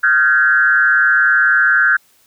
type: tone with frequency modulation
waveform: sine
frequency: 1538 Hz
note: G6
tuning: 33 cents flat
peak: -9 dBFS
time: 0.03-1.97 s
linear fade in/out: 10 ms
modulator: 136 Hz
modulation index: 1.1
effects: white hiss -54 dBFS RMS until 2.26 s